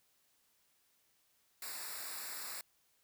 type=noise with comb filter; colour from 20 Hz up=white; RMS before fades=-44 dBFS; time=1.62-2.61 s; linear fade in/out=2 ms; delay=0.32 ms; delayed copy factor=-0.8; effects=white hiss -74 dBFS RMS until 3.03 s